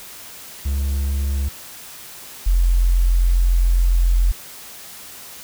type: tone pair in turn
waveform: triangle / sine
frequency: 69.3 / 43.66 Hz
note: C#2 / F1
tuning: 0 / 0 cents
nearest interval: minor sixth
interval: 800 cents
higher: first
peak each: -16 / -12 dBFS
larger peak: second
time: 0.65-1.49 / 2.46-4.32 s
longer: second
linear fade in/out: 10 ms
effects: white hiss -38 dBFS RMS until 5.43 s

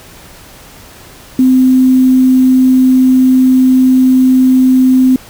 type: tone with quantisation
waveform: sine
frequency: 257.8 Hz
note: C4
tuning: 26 cents flat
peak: -4 dBFS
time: 1.39-5.16 s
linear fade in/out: 2 ms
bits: 5
effects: pink hiss -36 dBFS RMS until 5.29 s

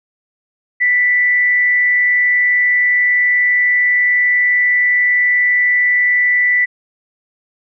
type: tone with frequency modulation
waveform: sine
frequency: 1975.5 Hz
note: B6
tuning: in tune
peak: -10 dBFS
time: 0.8-6.66 s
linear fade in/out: 20 ms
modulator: 186 Hz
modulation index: 0.2
effects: none

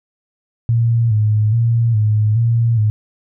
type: tone with vibrato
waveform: sine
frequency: 111.5 Hz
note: A2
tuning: 23 cents sharp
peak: -11 dBFS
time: 0.69-2.9 s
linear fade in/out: 0 ms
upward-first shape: square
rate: 1.2 Hz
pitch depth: 72 cents each way
effects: none

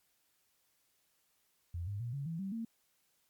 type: tone with pitch steps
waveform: sine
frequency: 86.2 / 101.33 / 119.12 / 140.03 / 164.61 / 193.51 / 227.5 Hz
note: F2 / G#2 / A#2 / C#3 / E3 / G3 / A#3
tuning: -22 / -42 / +38 / +18 / -2 / -22 / -42 cents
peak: -36 dBFS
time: 1.74-2.65 s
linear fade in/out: 5 ms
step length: 130 ms
effects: white hiss -75 dBFS RMS until 3.29 s + MP3 96 kbps

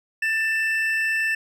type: tone pair together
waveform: triangle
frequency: 1777.5 / 2651 Hz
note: A6 / E7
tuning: +17 / +9 cents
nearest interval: perfect fifth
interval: 692 cents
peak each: -20 / -24 dBFS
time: 0.22-1.35 s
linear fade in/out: 5 ms
effects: none

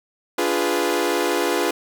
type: chord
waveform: sawtooth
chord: D diminished seventh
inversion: none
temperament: equal with one note detuned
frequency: 292.5 / 349.2 / 415.3 / 493.9 Hz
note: D4 / F4 / Ab4 / Cb5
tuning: -7 / 0 / 0 / 0 cents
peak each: -23 / -19 / -21 / -21 dBFS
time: 0.38-1.71 s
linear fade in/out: 5 ms
effects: none

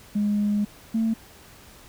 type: tone pair in turn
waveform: sine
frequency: 206.9 / 224.1 Hz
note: G#3 / A3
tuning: -6 / +32 cents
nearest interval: minor second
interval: 138 cents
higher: second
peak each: -19 dBFS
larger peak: neither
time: 0.15-0.65 / 0.94-1.14 s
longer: first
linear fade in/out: 10 ms
effects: tanh soft clip ceiling -16 dBFS + pink hiss -49 dBFS RMS until 1.88 s

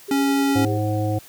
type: tone with tremolo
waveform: sine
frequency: 402.4 Hz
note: G4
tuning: 45 cents sharp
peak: -26 dBFS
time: 0.08-0.78 s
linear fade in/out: 10 ms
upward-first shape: sine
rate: 9.9 Hz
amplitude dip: 45%
type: tone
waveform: square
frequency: 277.2 Hz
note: C#4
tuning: in tune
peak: -18 dBFS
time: 0.11-0.65 s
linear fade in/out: 2 ms
type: harmonic tone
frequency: 106 Hz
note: G#2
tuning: 36 cents sharp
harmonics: 1 / 3 / 5 / 7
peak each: -21 / -26 / -28 / -29 dBFS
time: 0.55-1.19 s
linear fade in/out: 10 ms
effects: white hiss -46 dBFS RMS until 1.28 s + high-pass 60 Hz 12 dB/octave

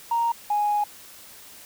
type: tone pair in turn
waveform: sine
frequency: 932 / 830.4 Hz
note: A#5 / G#5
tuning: -1 / 0 cents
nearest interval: major second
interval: 199 cents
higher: first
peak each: -19 dBFS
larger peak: neither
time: 0.11-0.32 / 0.5-0.84 s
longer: second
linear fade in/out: 5 ms
effects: tanh soft clip ceiling -15 dBFS + white hiss -46 dBFS RMS until 1.65 s

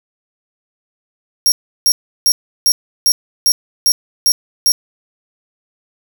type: tone bursts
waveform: sawtooth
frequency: 5588 Hz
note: F8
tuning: in tune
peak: -6 dBFS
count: 9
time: 1.46-4.72 s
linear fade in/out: 0 ms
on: 60 ms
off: 340 ms
effects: 7-bit

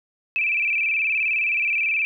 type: tone with vibrato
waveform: sine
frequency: 2469 Hz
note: D#7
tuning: 14 cents flat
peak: -19 dBFS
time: 0.36-2.05 s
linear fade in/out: 0 ms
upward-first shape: square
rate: 19 Hz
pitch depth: 81 cents each way
effects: none

